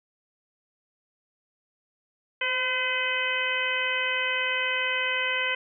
harmonic tone with a mistuned harmonic, 509 Hz, C5, 48 cents flat, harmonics 1 / 2 / 3 / 4 / 5 / 6, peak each -35 / -35 / -31 / -29 / -30 / -32 dBFS, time 2.41-5.55 s, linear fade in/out 5 ms, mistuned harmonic 1, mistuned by +26 cents, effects none

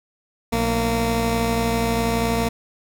15% pulse tone pair together, 60.59 / 230 Hz, B1 / A#3, -32 / -23 cents, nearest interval octave + major seventh, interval 2309 cents, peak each -18 / -14 dBFS, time 0.52-2.49 s, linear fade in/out 10 ms, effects none

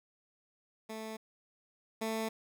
15% pulse tone pair in turn, 220 / 221.9 Hz, A3 / A3, 0 / +15 cents, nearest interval unison, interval 15 cents, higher second, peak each -34 / -27 dBFS, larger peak second, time 0.89-1.17 / 2.01-2.29 s, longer neither, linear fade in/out 10 ms, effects none

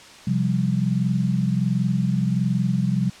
sine chord, C suspended fourth, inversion none, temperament equal, 130.81 / 174.61 / 196 Hz, C3 / F3 / G3, 0 / 0 / 0 cents, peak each -23 dBFS, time 0.27-3.1 s, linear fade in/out 5 ms, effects white hiss -44 dBFS RMS until 3.2 s + low-pass 6000 Hz 12 dB/octave

